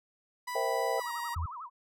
30% pulse tone with pitch glide, 987.8 to 946.5 Hz, B5 to A#5, 0 to +26 cents, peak -32 dBFS, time 0.47-1.35 s, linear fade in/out 10 ms, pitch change -74 cents, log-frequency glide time 0.99-1.1 s
sine chord, C dominant seventh, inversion third, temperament equal with one note detuned, 466.2 / 529.3 / 659.3 / 784 Hz, Bb4 / C5 / E5 / G5, 0 / +20 / 0 / 0 cents, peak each -34 dBFS, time 0.55-1 s, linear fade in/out 5 ms
sine tone with vibrato, 1115 Hz, C#6, 10 cents sharp, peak -39 dBFS, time 0.97-1.7 s, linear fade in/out 50 ms, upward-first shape sine, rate 11 Hz, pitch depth 290 cents each way
sine tone, 82.41 Hz, E2, in tune, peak -30 dBFS, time 1.36-1.46 s, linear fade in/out 5 ms
effects none

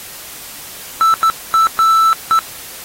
triangle tone bursts at uneven times, 1323 Hz, E6, 6 cents sharp, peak -6 dBFS, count 5, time 1.01-1.14 / 1.23-1.3 / 1.54-1.67 / 1.79-2.13 / 2.31-2.39 s, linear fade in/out 0 ms, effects white hiss -32 dBFS RMS until 2.84 s + AAC 48 kbps

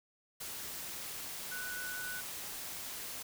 sine tone in noise, 1485 Hz, F#6, 6 cents sharp, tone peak -40 dBFS, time 1.51-2.21 s, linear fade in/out 10 ms, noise white, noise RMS -43 dBFS, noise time 0.4-3.23 s, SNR 0 dB, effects none

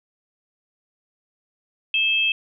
sine tone pair together, 2619 / 3200 Hz, E7 / G7, -12 / +35 cents, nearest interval minor third, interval 347 cents, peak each -19 / -22 dBFS, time 1.94-2.32 s, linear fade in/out 2 ms, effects none

